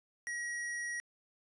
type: tone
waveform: square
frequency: 1905 Hz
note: A#6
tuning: 37 cents sharp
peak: -37 dBFS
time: 0.27-1 s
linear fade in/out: 0 ms
effects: resampled to 24000 Hz